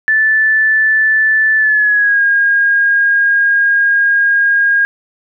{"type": "tone with pitch glide", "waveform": "sine", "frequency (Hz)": [1753, 1626.2], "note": ["A6", "G#6"], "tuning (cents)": [-7, -37], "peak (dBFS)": -8, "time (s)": [0.08, 4.85], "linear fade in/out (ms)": 0, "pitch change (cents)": -130, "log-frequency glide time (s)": [1.57, 2.22], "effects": []}